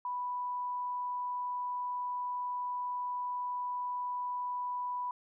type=tone; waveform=sine; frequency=987.8 Hz; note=B5; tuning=in tune; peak=-33 dBFS; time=0.05-5.11 s; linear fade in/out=2 ms; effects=none